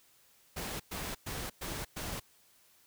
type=noise bursts; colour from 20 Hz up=pink; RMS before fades=-39 dBFS; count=5; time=0.56-2.2 s; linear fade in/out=10 ms; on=240 ms; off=110 ms; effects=white hiss -65 dBFS RMS until 2.86 s